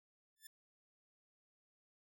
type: tone with exponential growth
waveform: 5% pulse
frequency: 1760 Hz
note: A6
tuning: in tune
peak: -38 dBFS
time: 0.36-0.47 s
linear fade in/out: 5 ms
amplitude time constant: 22 ms
effects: none